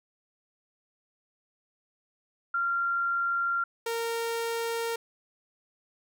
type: tone pair in turn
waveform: sine / sawtooth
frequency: 1383 / 461.5 Hz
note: F6 / A#4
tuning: -17 / -17 cents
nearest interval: octave + perfect fifth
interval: 1900 cents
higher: first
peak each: -25 dBFS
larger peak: neither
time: 2.54-3.64 / 3.86-4.96 s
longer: neither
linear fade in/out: 5 ms
effects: none